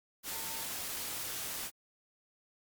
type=tone in noise; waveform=sine; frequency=903 Hz; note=A5; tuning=45 cents sharp; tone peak=-49 dBFS; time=0.3-0.66 s; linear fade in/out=50 ms; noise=white; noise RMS=-39 dBFS; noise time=0.23-1.71 s; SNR=-13 dB; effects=Opus 48 kbps